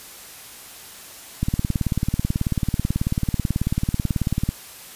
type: click train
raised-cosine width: 5 ms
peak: -8 dBFS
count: 57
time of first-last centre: 1.43-4.49 s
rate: 18.3 Hz
effects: white hiss -41 dBFS RMS until 4.95 s + resampled to 32000 Hz